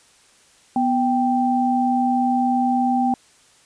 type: tone pair together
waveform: sine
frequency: 246.9 / 783.9 Hz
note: B3 / G5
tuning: 0 / 0 cents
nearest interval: octave + minor sixth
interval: 2000 cents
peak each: -19 dBFS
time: 0.76-3.14 s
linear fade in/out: 2 ms
effects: white hiss -54 dBFS RMS until 3.65 s + resampled to 22050 Hz